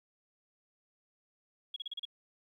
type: tone bursts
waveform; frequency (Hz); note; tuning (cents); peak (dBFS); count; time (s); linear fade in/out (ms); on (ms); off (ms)
sine; 3320; G#7; -1; -36; 6; 1.74-2.053; 5; 23; 35
effects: 12-bit